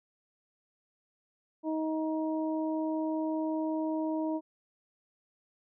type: harmonic tone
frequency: 315.1 Hz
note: D#4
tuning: 22 cents sharp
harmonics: 1 / 2 / 3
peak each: -30 / -36 / -40 dBFS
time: 1.63-4.41 s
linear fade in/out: 50 ms
effects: none